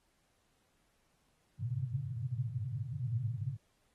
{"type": "band-pass noise", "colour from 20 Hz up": "white", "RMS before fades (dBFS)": -37, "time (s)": [1.59, 3.57], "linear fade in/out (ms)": 10, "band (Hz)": [100, 140], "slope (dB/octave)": 96, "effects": ["pink hiss -75 dBFS RMS until 3.94 s", "AAC 32 kbps"]}